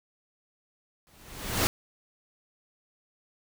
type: noise with exponential growth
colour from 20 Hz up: pink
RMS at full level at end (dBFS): -22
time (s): 1.07-1.67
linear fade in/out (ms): 0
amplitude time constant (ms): 130
effects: none